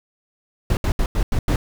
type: noise bursts at uneven times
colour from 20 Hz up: brown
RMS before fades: -18 dBFS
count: 6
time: 0.7-0.77 / 0.84-0.92 / 0.99-1.06 / 1.15-1.23 / 1.32-1.39 / 1.48-1.56 s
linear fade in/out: 2 ms
effects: none